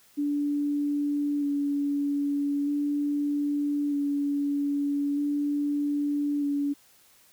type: tone with vibrato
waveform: sine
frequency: 287.6 Hz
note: D4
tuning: 36 cents flat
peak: -24 dBFS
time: 0.17-6.74 s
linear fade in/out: 20 ms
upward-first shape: square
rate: 0.4 Hz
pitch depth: 13 cents each way
effects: white hiss -59 dBFS RMS until 7.32 s